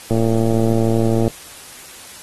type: click train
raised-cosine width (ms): 2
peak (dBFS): -5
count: 133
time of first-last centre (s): 0.11-1.278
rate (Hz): 113
effects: white hiss -38 dBFS RMS until 2.22 s + AAC 32 kbps